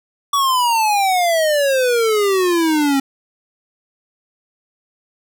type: exponential sweep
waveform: square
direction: down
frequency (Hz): 1147 to 268.7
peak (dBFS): -14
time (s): 0.33-3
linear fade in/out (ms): 5
effects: none